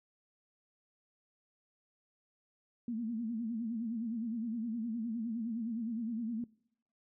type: tone with vibrato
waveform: sine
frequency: 228.6 Hz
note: A#3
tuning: 34 cents flat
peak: -34 dBFS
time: 2.88-6.44 s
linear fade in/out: 2 ms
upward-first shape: sine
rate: 9.7 Hz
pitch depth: 99 cents each way
effects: noise-tail reverb RT60 0.7 s tail -23 dB re dry